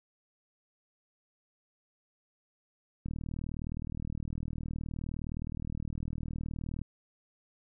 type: click train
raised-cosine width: 5 ms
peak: -25 dBFS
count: 149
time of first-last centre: 3.06-6.816 s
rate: 39.4 Hz
effects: none